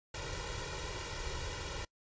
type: noise with comb filter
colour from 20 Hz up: pink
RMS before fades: -40 dBFS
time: 0.14-1.85 s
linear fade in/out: 5 ms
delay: 2.1 ms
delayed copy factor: +1
effects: noise-tail reverb RT60 0.1 s tail -24 dB re dry + resampled to 16000 Hz